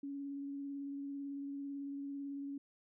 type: tone with vibrato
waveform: sine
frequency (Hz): 280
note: C#4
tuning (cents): +18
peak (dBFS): -40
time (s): 0.03-2.58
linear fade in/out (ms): 5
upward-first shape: sine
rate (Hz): 18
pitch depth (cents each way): 15
effects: none